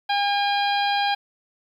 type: harmonic tone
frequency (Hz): 809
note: G#5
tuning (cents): -46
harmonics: 1 / 2 / 3 / 4 / 5 / 6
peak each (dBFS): -21 / -28 / -31 / -29 / -32 / -36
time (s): 0.09-1.15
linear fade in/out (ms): 10
effects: 9-bit